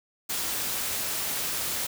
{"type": "noise", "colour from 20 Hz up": "white", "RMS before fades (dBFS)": -30, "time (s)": [0.29, 1.87], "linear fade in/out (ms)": 10, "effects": []}